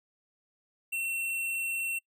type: tone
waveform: square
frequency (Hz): 2712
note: E7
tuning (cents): +49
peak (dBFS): -31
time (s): 0.92-1.99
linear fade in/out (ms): 10
effects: noise-tail reverb RT60 0.1 s tail -23 dB re dry